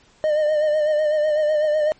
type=tone with vibrato; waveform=triangle; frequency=608 Hz; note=D#5; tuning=40 cents flat; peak=-14 dBFS; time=0.24-1.92 s; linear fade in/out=0 ms; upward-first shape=sine; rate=8 Hz; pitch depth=42 cents each way; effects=pink hiss -55 dBFS RMS until 1.99 s + MP3 32 kbps